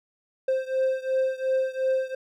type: beating tone pair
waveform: triangle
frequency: 523.3 / 526.1 Hz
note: C5 / C5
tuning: 0 / +9 cents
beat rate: 2.8 Hz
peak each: -23 / -25 dBFS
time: 0.48-2.15 s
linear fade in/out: 5 ms
effects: none